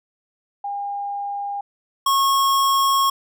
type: tone pair in turn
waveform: sine / square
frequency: 807 / 1092.6 Hz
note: G#5 / C#6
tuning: -50 / -25 cents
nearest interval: perfect fourth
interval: 525 cents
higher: second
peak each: -24 / -16 dBFS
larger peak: second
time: 0.64-1.61 / 2.06-3.1 s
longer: second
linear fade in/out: 5 ms
effects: none